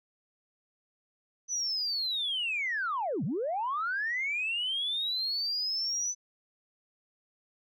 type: linear two-way sweep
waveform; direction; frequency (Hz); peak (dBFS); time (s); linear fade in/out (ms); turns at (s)
sine; down then up; 6050 to 123.47 to 6050; -28; 1.48-6.15; 50; 3.24
effects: tanh soft clip ceiling -24 dBFS